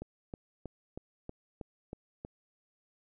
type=click train; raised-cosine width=2 ms; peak=-27 dBFS; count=8; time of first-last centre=0.02-2.249 s; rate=3.14 Hz; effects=none